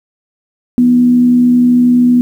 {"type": "tone with frequency modulation", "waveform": "sine", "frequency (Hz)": 245.5, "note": "B3", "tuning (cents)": -10, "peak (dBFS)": -5, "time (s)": [0.78, 2.21], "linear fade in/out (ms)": 0, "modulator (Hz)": 72.7, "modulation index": 0.21, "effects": ["7-bit"]}